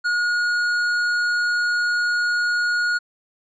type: tone with hard clipping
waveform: sine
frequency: 1442 Hz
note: F#6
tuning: 45 cents flat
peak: -20 dBFS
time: 0.04-2.99 s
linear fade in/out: 20 ms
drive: 9 dB
effects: low-pass 7000 Hz 12 dB/octave